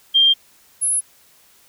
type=tone pair in turn; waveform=sine; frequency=3187 / 10572 Hz; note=G7 / E9; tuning=+28 / +4 cents; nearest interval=octave + major sixth; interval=2076 cents; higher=second; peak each=-10 / -16 dBFS; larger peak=first; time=0.14-0.34 / 0.81-1.01 s; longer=neither; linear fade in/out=20 ms; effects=white hiss -53 dBFS RMS until 1.68 s